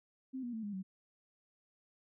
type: tone with pitch steps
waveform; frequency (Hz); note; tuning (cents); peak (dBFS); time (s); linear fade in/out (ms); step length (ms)
sine; 261.6 / 241.3 / 222.5 / 205.2 / 189.3; C4 / B3 / A3 / G#3 / F#3; 0 / -40 / +20 / -21 / +40; -38; 0.33-0.83; 20; 100
effects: none